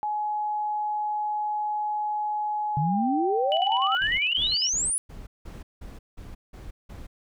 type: tone with pitch glide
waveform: sine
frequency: 843 to 777.5 Hz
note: G#5 to G5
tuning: +26 to -14 cents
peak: -25 dBFS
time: 0.03-3.95 s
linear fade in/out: 0 ms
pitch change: -140 cents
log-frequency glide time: 2.78-3.1 s
type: exponential sweep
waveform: sine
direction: up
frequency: 140.2 to 10250 Hz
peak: -23 dBFS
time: 2.77-4.98 s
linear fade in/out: 0 ms
type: tone with tremolo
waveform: sine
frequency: 2960 Hz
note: F#7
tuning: in tune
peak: -25 dBFS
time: 3.52-4.69 s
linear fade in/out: 0 ms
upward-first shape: square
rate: 10 Hz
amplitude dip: 70%
type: noise bursts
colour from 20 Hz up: brown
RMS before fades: -40 dBFS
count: 9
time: 4.01-7.07 s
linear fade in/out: 10 ms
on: 180 ms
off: 180 ms
effects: none